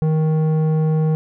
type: tone with low-pass filter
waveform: square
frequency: 156.8 Hz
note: D#3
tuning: 14 cents sharp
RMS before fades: -17 dBFS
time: 0.02-1.15 s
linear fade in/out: 0 ms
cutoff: 570 Hz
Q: 0.75
effects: none